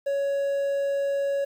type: tone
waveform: triangle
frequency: 558 Hz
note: C#5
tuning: 11 cents sharp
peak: -21 dBFS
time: 0.06-1.45 s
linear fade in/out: 10 ms
effects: 9-bit